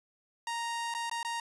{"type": "tone with dropouts", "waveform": "sawtooth", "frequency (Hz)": 932.3, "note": "A#5", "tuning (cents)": 0, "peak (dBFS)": -29, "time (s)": [0.47, 1.4], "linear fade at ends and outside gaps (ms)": 2, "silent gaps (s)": [[0.94, 0.948], [1.097, 1.113], [1.23, 1.248]], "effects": ["resampled to 24000 Hz"]}